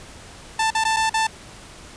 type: tone with dropouts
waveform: sawtooth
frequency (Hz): 886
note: A5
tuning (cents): +12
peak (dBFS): -14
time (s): 0.59-1.27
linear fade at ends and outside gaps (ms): 5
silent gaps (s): 0.705-0.749 / 0.84-0.85 / 0.964-0.967 / 1.096-1.14
effects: pink hiss -42 dBFS RMS until 1.96 s + resampled to 22050 Hz